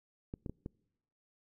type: clicks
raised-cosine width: 3 ms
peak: -27 dBFS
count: 4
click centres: 0.339 / 0.462 / 0.496 / 0.661 s
effects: noise-tail reverb RT60 0.9 s tail -26 dB re dry